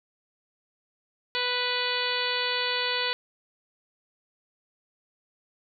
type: harmonic tone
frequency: 493.9 Hz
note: B4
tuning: in tune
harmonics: 1 / 2 / 3 / 4 / 5 / 6 / 7 / 8 / 9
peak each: -34 / -34 / -34 / -34 / -34 / -34 / -34 / -34 / -34 dBFS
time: 1.35-3.13 s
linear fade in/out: 0 ms
effects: none